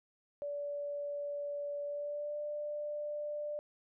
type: tone with pitch glide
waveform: sine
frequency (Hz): 577 to 592.5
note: D5 to D5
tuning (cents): -31 to +15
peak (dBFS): -36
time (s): 0.42-3.59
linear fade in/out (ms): 0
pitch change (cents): +46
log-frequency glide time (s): 1.84-2.38
effects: none